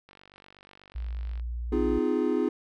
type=click train; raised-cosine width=0.3 ms; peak=-35 dBFS; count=64; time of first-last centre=0.09-1.397 s; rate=48.2 Hz
type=tone; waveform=sine; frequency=59.2 Hz; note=A#1; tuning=27 cents sharp; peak=-30 dBFS; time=0.95-1.99 s; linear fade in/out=10 ms
type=chord; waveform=triangle; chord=F minor seventh; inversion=second; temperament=equal with one note detuned; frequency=255.7 / 311.1 / 349.2 / 415.3 Hz; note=C4 / Eb4 / F4 / Ab4; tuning=-40 / 0 / 0 / 0 cents; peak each=-27 dBFS; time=1.72-2.49 s; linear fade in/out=5 ms
effects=none